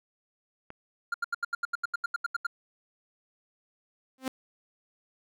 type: click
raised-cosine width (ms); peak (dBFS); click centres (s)
0.5; -27; 0.704
type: tone bursts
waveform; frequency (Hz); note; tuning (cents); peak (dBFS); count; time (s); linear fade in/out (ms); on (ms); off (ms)
triangle; 1400; F6; +4; -24; 14; 1.12-2.468; 5; 22; 80
type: tone with exponential growth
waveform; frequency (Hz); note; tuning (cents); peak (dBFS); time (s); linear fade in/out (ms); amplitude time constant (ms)
sawtooth; 261.6; C4; 0; -22; 4.18-4.28; 2; 20
effects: none